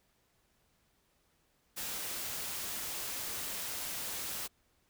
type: noise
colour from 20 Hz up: white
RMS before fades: -39 dBFS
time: 1.76-4.48 s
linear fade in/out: 20 ms
effects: pink hiss -73 dBFS RMS until 4.89 s